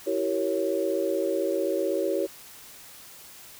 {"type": "chord", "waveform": "sine", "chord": "E diminished seventh", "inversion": "none", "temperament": "equal with one note detuned", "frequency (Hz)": [329.6, 385.5, 466.2, 554.4], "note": ["E4", "G4", "Bb4", "Db5"], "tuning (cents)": [0, -29, 0, 0], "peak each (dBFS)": [-30, -28, -32, -28], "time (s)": [0.06, 2.27], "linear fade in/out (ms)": 20, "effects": ["white hiss -47 dBFS RMS until 3.59 s"]}